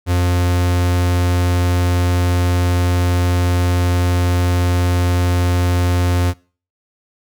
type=tone; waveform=45% pulse; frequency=88.7 Hz; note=F2; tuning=27 cents sharp; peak=-13 dBFS; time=0.06-6.34 s; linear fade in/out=50 ms; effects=noise-tail reverb RT60 0.4 s tail -23 dB re dry